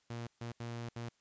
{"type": "tone bursts at uneven times", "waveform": "sawtooth", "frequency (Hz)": 117.7, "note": "A#2", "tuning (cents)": 17, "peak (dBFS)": -36, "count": 4, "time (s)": [[0.1, 0.27], [0.41, 0.52], [0.6, 0.89], [0.96, 1.09]], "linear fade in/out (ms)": 5, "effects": ["white hiss -74 dBFS RMS until 1.2 s", "resampled to 16000 Hz"]}